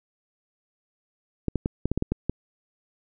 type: clicks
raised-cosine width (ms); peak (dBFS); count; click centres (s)
3; -11; 9; 1.483 / 1.557 / 1.659 / 1.856 / 1.916 / 1.976 / 2.024 / 2.12 / 2.296
effects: none